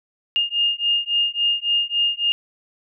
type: beating tone pair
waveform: sine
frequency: 2828 / 2831.6 Hz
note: F7 / F7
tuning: +21 / +23 cents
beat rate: 3.6 Hz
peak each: -21 dBFS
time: 0.36-2.32 s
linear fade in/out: 0 ms
effects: none